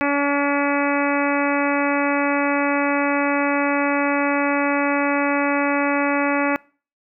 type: harmonic tone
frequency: 284.6 Hz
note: C#4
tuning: 46 cents sharp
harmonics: 1 / 2 / 3 / 4 / 5 / 6 / 7 / 8 / 9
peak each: -21 / -24 / -26 / -27 / -28 / -29 / -29 / -30 / -31 dBFS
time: 0.01-6.56 s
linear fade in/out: 0 ms
effects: noise-tail reverb RT60 0.4 s tail -24 dB re dry